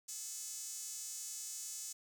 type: tone with high-pass filter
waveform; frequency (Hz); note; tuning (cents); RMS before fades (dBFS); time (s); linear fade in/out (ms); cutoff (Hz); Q
sawtooth; 431.3; A4; -35; -45; 0.08-1.93; 10; 7000; 3.1
effects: none